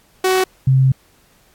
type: tone pair in turn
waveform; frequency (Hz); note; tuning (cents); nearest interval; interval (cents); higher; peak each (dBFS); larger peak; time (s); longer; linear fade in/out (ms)
sawtooth / sine; 374.2 / 132.3; F#4 / C3; +20 / +20; octave + tritone; 1800; first; -9; neither; 0.24-0.44 / 0.67-0.92; second; 5
effects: pink hiss -54 dBFS RMS until 1.54 s + AAC 64 kbps